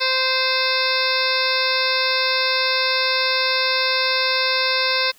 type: harmonic tone with a mistuned harmonic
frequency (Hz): 520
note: C5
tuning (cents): -11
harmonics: 1 / 2 / 3 / 4 / 5 / 7 / 8 / 9 / 10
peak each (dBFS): -26 / -26 / -26 / -26 / -26 / -26 / -26 / -26 / -26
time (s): 0-5.12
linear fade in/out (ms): 20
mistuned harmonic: 10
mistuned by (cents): +21
effects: white hiss -52 dBFS RMS until 5.18 s